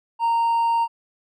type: tone with hard clipping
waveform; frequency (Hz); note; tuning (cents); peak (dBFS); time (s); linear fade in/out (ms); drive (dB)
sine; 926; A#5; -12; -18; 0.19-0.88; 50; 2
effects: none